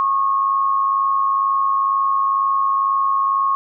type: tone pair together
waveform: sine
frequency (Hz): 1093 / 1195.1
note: C#6 / D6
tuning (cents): -25 / +30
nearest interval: major second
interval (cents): 155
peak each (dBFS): -15 / -26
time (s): 0-3.55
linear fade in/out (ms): 0
effects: none